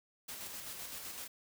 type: noise with tremolo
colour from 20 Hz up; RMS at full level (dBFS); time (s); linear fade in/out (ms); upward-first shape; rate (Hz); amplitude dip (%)
white; -44; 0.28-1.28; 10; square; 7.8; 30
effects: none